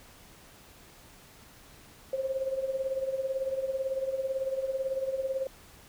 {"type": "tone with tremolo", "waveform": "sine", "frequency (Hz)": 532, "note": "C5", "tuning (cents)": 29, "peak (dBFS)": -25, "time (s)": [2.13, 5.47], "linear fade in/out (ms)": 2, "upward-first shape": "triangle", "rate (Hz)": 18, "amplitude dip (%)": 80, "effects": ["pink hiss -54 dBFS RMS until 5.88 s"]}